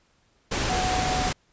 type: tone in noise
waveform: sine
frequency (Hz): 740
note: F#5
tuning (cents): 0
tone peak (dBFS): -26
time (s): 0.69-1.3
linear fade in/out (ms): 10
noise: pink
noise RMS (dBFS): -26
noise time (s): 0.51-1.33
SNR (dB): -3
effects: pink hiss -65 dBFS RMS until 1.52 s + resampled to 16000 Hz